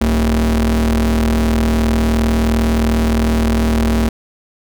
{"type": "ring-modulated tone", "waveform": "45% pulse", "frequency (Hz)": 82.41, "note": "E2", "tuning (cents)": 0, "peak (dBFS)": -9, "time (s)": [0.01, 4.09], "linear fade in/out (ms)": 5, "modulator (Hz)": 145, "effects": []}